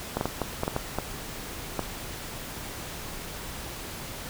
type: clicks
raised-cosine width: 1 ms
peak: -12 dBFS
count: 9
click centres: 0.17 / 0.211 / 0.256 / 0.417 / 0.634 / 0.679 / 0.764 / 0.986 / 1.793 s
effects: pink hiss -38 dBFS RMS until 4.29 s